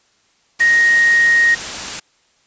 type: tone in noise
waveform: sine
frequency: 1870 Hz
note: A#6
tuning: 5 cents sharp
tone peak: -9 dBFS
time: 0.6-1.55 s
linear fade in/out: 10 ms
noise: white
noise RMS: -25 dBFS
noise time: 0.59-2 s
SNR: +13 dB
effects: white hiss -58 dBFS RMS until 2.46 s + resampled to 16000 Hz